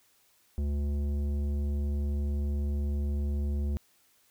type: tone with tanh clipping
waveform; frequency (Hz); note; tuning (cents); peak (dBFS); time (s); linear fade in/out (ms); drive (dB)
sine; 72; D2; -34; -29; 0.58-3.77; 0; 12
effects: white hiss -66 dBFS RMS until 4.3 s